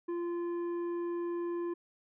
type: tone with tanh clipping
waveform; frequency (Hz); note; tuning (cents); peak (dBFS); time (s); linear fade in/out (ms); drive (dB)
triangle; 345.2; F4; -20; -34; 0.08-1.74; 10; 12
effects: none